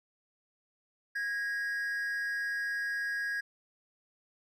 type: tone pair together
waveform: triangle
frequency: 1645.6 / 1882 Hz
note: G#6 / A#6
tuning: -16 / +16 cents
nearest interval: major second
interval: 232 cents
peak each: -30 / -39 dBFS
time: 1.15-3.41 s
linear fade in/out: 10 ms
effects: none